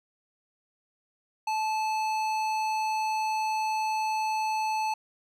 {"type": "tone with tanh clipping", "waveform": "sine", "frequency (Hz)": 870, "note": "A5", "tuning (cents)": -20, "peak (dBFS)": -28, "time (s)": [1.47, 4.94], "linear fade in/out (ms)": 5, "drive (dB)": 16, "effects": []}